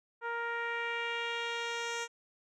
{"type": "tone with low-pass filter sweep", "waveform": "10% pulse", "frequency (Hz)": 467.8, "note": "A#4", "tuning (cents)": 6, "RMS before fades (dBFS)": -36, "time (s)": [0.21, 2.08], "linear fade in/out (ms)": 50, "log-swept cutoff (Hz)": [1300, 6500], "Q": 1.7, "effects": []}